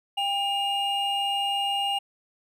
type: tone pair together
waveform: triangle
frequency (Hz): 796.1 / 2837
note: G5 / F7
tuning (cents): +27 / +27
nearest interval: octave + minor seventh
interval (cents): 2200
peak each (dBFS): -25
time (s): 0.17-1.99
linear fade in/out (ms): 10
effects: none